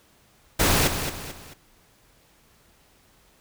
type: noise with echo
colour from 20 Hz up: pink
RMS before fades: -20 dBFS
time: 0.59-0.88 s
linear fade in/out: 10 ms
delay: 220 ms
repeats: 3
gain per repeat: -8 dB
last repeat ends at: 1.54 s
effects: pink hiss -59 dBFS RMS until 3.4 s